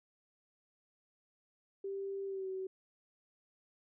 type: tone with pitch glide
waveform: sine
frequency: 392.5 to 378.5 Hz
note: G4 to F#4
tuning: +2 to +39 cents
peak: -37 dBFS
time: 1.84-2.67 s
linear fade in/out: 5 ms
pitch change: -63 cents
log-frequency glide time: 2.26-2.48 s
effects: none